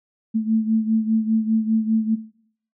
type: beating tone pair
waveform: sine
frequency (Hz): 220 / 225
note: A3 / A3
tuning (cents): 0 / +39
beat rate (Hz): 5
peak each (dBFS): -20 / -22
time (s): 0.34-2.16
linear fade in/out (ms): 20
effects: noise-tail reverb RT60 0.6 s tail -17 dB re dry